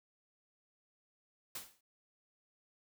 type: noise with exponential decay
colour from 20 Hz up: white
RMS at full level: -40 dBFS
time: 1.55-1.81 s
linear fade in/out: 5 ms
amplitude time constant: 55 ms
effects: none